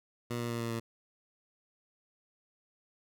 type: tone with pitch steps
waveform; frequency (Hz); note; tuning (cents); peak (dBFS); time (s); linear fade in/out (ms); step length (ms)
15% pulse; 119.8 / 118.56 / 117.33 / 116.12 / 114.92; A#2 / A#2 / A#2 / A#2 / A#2; +48 / +30 / +12 / -6 / -24; -27; 0.3-0.8; 10; 100
effects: none